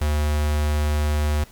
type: tone with notch filter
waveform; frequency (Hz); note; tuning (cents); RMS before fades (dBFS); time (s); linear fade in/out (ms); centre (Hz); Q
square; 75; D2; +37; -21; 0.01-1.44; 5; 280; 1.5
effects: pink hiss -49 dBFS RMS until 1.51 s